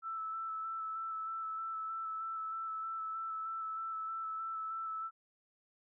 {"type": "tone with vibrato", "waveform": "sine", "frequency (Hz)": 1318.5, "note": "E6", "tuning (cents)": 0, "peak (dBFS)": -37, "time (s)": [0.02, 5.11], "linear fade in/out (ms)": 50, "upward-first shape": "square", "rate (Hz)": 3.2, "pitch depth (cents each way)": 12, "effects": []}